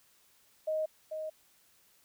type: tone with echo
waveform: sine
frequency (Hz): 625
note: D#5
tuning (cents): +8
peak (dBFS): -29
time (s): 0.67-0.86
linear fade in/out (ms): 10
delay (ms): 440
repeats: 1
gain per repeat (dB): -6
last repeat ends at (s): 1.3
effects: white hiss -66 dBFS RMS until 2.04 s